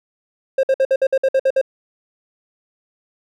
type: tone bursts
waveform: triangle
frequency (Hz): 533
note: C5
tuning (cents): +32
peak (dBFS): -10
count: 10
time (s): 0.58-1.614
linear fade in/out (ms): 5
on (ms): 53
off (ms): 56
effects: none